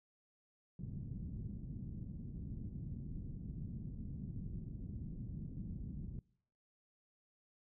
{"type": "low-pass noise", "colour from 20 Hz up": "white", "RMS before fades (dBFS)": -45, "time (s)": [0.79, 6.19], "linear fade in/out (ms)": 2, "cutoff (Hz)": 200, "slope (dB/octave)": 24, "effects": ["noise-tail reverb RT60 0.6 s tail -23 dB re dry"]}